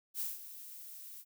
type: noise with ADSR envelope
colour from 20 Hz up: violet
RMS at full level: -36 dBFS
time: 0.14-1.25 s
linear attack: 61 ms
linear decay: 180 ms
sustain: -13 dB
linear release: 57 ms
effects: none